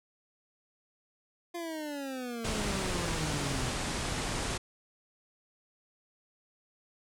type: exponential sweep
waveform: 25% pulse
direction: down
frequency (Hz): 349.2 to 123.47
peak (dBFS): -32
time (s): 1.54-3.71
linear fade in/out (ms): 10
type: low-pass noise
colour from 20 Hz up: pink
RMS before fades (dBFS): -34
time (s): 2.44-4.58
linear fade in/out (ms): 10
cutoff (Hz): 9800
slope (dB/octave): 48
effects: none